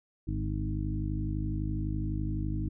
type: harmonic tone with a mistuned harmonic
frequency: 51.91 Hz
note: G#1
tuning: in tune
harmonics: 1 / 2 / 3 / 4 / 5 / 6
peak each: -33 / -34 / -38 / -41 / -42 / -38 dBFS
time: 0.27-2.69 s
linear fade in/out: 10 ms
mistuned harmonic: 3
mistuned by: -41 cents
effects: none